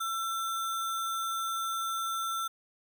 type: tone with sample-and-hold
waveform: sine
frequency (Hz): 1344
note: E6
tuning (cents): +33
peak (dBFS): -30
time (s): 0-2.48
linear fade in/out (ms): 10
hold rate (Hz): 4900
effects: none